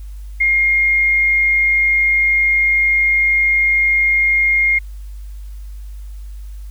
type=tone; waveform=sine; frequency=2131 Hz; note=C7; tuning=31 cents sharp; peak=-11 dBFS; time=0.4-4.79 s; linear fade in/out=10 ms; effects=added 50 Hz sine -28 dBFS peak until 6.7 s + white hiss -53 dBFS RMS until 6.7 s